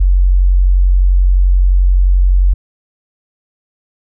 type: tone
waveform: sine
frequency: 45.76 Hz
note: F#1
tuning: 18 cents flat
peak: -6 dBFS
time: 0-2.54 s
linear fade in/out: 10 ms
effects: none